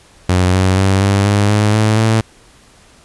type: tone with pitch steps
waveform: sawtooth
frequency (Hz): 91.2 / 93.82 / 96.51 / 99.28 / 102.13 / 105.06 / 108.08 / 111.18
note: F#2 / F#2 / G2 / G2 / G#2 / G#2 / A2 / A2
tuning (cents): -24 / +25 / -27 / +22 / -29 / +20 / -30 / +18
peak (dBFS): -6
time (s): 0.29-2.21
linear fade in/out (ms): 5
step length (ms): 240
effects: pink hiss -46 dBFS RMS until 3.04 s + resampled to 24000 Hz